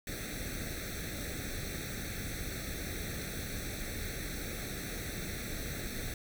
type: noise with comb filter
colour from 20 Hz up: pink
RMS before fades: -39 dBFS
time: 0.07-6.14 s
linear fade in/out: 2 ms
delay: 0.5 ms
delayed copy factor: +0.95
effects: none